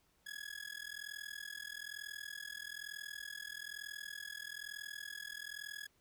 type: tone with amplitude modulation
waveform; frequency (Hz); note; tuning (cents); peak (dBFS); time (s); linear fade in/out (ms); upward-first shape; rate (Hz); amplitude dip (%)
sawtooth; 1678; G#6; +17; -37; 0.26-5.87; 10; sine; 41.1; 95
effects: pink hiss -74 dBFS RMS until 6 s